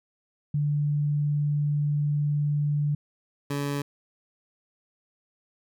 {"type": "tone pair in turn", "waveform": ["sine", "20% pulse"], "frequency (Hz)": [146.83, 142.49], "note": ["D3", "C#3"], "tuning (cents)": [0, 48], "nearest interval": "minor second", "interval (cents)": 52, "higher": "first", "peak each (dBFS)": -22, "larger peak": "neither", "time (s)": [[0.54, 2.95], [3.5, 3.82]], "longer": "first", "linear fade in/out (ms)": 5, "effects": []}